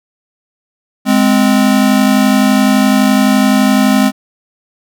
square tone pair together, 207.7 / 259.5 Hz, G#3 / C4, 0 / -14 cents, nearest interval major third, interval 386 cents, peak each -11 dBFS, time 1.05-4.12 s, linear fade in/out 50 ms, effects none

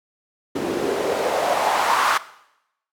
white noise with band-pass filter sweep, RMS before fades -21 dBFS, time 0.55-2.18 s, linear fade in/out 10 ms, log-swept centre 300 to 1200 Hz, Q 3.1, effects noise-tail reverb RT60 0.8 s tail -17 dB re dry

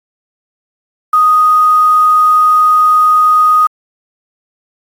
sine tone with quantisation, 1244.5 Hz, D#6, in tune, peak -5 dBFS, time 1.13-3.67 s, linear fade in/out 5 ms, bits 5, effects AAC 48 kbps

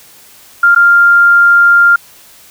sine tone with dropouts, 1397 Hz, F6, in tune, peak -3 dBFS, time 0.63-1.96 s, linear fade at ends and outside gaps 5 ms, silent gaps 0.749-0.76 s, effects white hiss -40 dBFS RMS until 2.5 s

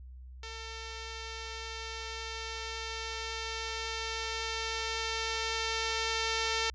5% pulse tone with level ramp, 449.1 Hz, A4, 35 cents sharp, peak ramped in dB -30 to -17 dBFS, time 0.43-6.7 s, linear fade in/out 2 ms, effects added 63 Hz sine -45 dBFS peak until 6.74 s + resampled to 16000 Hz

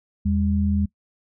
sine tone pair together, 81.22 / 201.9 Hz, E2 / G#3, -25 / -49 cents, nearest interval octave + major third, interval 1576 cents, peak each -21 dBFS, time 0.25-0.86 s, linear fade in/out 10 ms, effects noise-tail reverb RT60 0.1 s tail -22 dB re dry

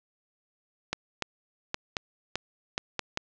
clicks, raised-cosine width 0.2 ms, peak -11 dBFS, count 8, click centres 0.93 / 1.223 / 1.744 / 1.968 / 2.356 / 2.779 / 2.993 / 3.174 s, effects low-pass 7000 Hz 12 dB/octave

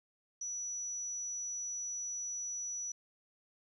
sine tone, 5900 Hz, F#8, 6 cents flat, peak -37 dBFS, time 0.41-2.92 s, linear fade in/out 5 ms, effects 12-bit

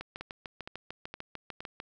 two click trains, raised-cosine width 0.3 ms, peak -23 / -24 dBFS, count 13 / 4, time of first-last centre 0.01-1.801 / 0.21-1.605 s, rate 6.7 / 2.15 Hz, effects none

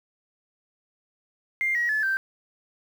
sine tone with pitch steps, 2100 / 1903.6 / 1725.5 / 1564.2 Hz, C7 / A#6 / A6 / G6, +6 / +36 / -34 / -4 cents, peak -21 dBFS, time 1.61-2.17 s, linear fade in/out 0 ms, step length 140 ms, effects tanh soft clip ceiling -17 dBFS + 8-bit

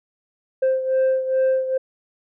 sine beating tone pair, 523.3 / 525.7 Hz, C5 / C5, 0 / +8 cents, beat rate 2.4 Hz, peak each -16 / -21 dBFS, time 0.62-1.78 s, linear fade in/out 10 ms, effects tanh soft clip ceiling -14 dBFS

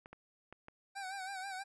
clicks, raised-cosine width 0.5 ms, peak -35 dBFS, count 4, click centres 0.059 / 0.13 / 0.526 / 0.684 s
25% pulse tone with vibrato, 770 Hz, G5, 31 cents flat, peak -37 dBFS, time 0.95-1.64 s, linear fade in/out 20 ms, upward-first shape sine, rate 6.2 Hz, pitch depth 67 cents each way
effects resampled to 24000 Hz

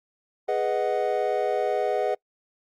triangle chord, G# minor seventh, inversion none, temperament equal, 415.3 / 493.9 / 622.3 / 740 Hz, G#4 / B4 / D#5 / F#5, 0 / 0 / 0 / 0 cents, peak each -26 dBFS, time 0.48-2.15 s, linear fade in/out 10 ms, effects noise-tail reverb RT60 0.1 s tail -26 dB re dry + Opus 48 kbps

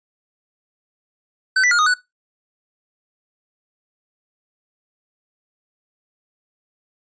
square tone with pitch steps, 1528 / 1974 / 1422 / 1243 / 1483 Hz, G6 / B6 / F6 / D#6 / F#6, -45 / -1 / +31 / -2 / +4 cents, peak -14 dBFS, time 1.56-1.94 s, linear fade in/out 5 ms, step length 76 ms, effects noise-tail reverb RT60 0.2 s tail -20 dB re dry + resampled to 16000 Hz

